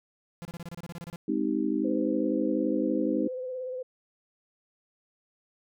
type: tone bursts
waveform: 45% pulse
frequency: 170.8 Hz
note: F3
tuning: 38 cents flat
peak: -37 dBFS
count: 13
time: 0.42-1.159 s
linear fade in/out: 0 ms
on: 31 ms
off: 28 ms
type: chord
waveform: sine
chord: Ab major seventh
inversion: none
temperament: just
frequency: 207.7 / 259.6 / 311.5 / 389.3 Hz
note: Ab3 / C4 / Eb4 / G4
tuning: 0 / -13 / +2 / -12 cents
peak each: -32 / -30 / -28 / -34 dBFS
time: 1.28-3.28 s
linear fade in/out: 5 ms
type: tone with vibrato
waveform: sine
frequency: 510 Hz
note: C5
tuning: 44 cents flat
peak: -32 dBFS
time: 1.84-3.83 s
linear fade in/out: 10 ms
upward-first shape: sine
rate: 17 Hz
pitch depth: 32 cents each way
effects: none